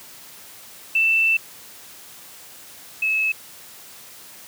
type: tone pair in turn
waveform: sine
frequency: 2663 / 2593 Hz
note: E7 / E7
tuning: +17 / -29 cents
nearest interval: unison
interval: 46 cents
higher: first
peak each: -15 / -18 dBFS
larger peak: first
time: 0.95-1.37 / 3.02-3.32 s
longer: first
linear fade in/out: 5 ms
effects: white hiss -43 dBFS RMS until 4.47 s + high-pass 80 Hz 12 dB/octave